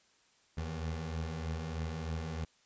25% pulse beating tone pair, 77.78 / 80.98 Hz, D#2 / E2, 0 / -30 cents, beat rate 3.2 Hz, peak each -39 / -33 dBFS, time 0.57-2.45 s, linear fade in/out 10 ms, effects white hiss -68 dBFS RMS until 2.65 s + resampled to 16000 Hz

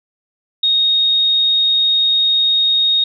sine tone, 3729 Hz, A#7, in tune, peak -11 dBFS, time 0.63-3.04 s, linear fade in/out 5 ms, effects none

